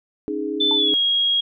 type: chord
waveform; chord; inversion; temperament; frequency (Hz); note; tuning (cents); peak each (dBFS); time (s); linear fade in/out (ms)
sine; C# suspended second; none; equal; 277.2 / 311.1 / 415.3; C#4 / D#4 / G#4; 0 / 0 / 0; -30 / -26 / -26; 0.28-0.94; 0
type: tone with pitch glide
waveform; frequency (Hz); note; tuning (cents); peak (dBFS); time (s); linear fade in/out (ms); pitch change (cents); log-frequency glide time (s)
sine; 3520 to 3284; A7 to G#7; 0 to -20; -16; 0.6-1.41; 10; -120; 0.75-0.95
type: tone with exponential decay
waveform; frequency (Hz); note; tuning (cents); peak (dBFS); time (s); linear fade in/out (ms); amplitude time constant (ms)
sine; 891; A5; +22; -23; 0.71-0.83; 1; 25
effects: none